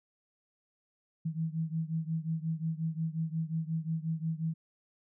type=beating tone pair; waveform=sine; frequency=159.5 / 165.1 Hz; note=D#3 / E3; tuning=+43 / +3 cents; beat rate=5.6 Hz; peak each=-33 / -35 dBFS; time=1.25-4.54 s; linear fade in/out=10 ms; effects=none